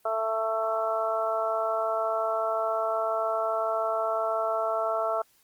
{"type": "harmonic tone", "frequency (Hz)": 221.8, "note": "A3", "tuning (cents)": 14, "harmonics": [2, 3, 4, 5, 6], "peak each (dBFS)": [-35, -27, -36, -35, -31], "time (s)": [0.05, 5.22], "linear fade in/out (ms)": 5, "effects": ["white hiss -64 dBFS RMS until 5.43 s", "Opus 24 kbps"]}